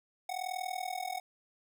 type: tone with amplitude modulation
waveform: square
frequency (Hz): 740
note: F#5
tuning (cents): 0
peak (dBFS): -32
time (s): 0.29-1.2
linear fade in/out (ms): 5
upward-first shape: sine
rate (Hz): 40.8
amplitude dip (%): 90
effects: none